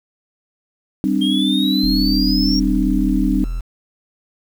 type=chord; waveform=sine; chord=G suspended fourth; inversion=none; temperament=equal with one note detuned; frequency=196 / 261.6 / 300.4 Hz; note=G3 / C4 / D4; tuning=0 / 0 / +39 cents; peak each=-19 dBFS; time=1.04-3.44 s; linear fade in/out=0 ms
type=exponential sweep; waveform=triangle; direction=up; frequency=3192 to 5610 Hz; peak=-19 dBFS; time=1.21-2.6 s; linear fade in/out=10 ms
type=tone; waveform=triangle; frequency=41.28 Hz; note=E1; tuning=3 cents sharp; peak=-18 dBFS; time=1.83-3.61 s; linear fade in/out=10 ms
effects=7-bit